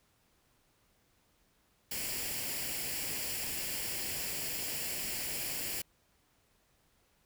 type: noise with comb filter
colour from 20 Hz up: white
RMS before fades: -37 dBFS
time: 1.91-5.82 s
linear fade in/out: 5 ms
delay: 0.4 ms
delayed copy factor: +0.6
effects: pink hiss -71 dBFS RMS until 7.25 s